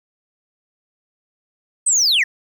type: linear sweep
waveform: sine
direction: down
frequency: 8480 to 1725 Hz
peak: -10 dBFS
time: 1.86-2.24 s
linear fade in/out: 10 ms
effects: tanh soft clip ceiling -12 dBFS + 8-bit